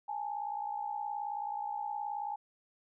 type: tone pair together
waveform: sine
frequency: 824.1 / 883 Hz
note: G#5 / A5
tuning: -14 / +6 cents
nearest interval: minor second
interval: 120 cents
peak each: -36 / -40 dBFS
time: 0.08-2.36 s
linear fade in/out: 10 ms
effects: none